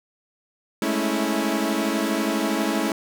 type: chord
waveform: sawtooth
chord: A major seventh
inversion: third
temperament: equal with one note detuned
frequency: 207.7 / 220 / 277.2 / 326.8 Hz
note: G#3 / A3 / C#4 / E4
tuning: 0 / 0 / 0 / -15 cents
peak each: -25 / -23 / -23 / -22 dBFS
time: 0.82-2.92 s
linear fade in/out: 2 ms
effects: none